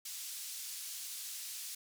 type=band-pass noise; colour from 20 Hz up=pink; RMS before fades=-44 dBFS; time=0.05-1.75 s; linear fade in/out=5 ms; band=4900 to 16000 Hz; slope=12 dB/octave; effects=none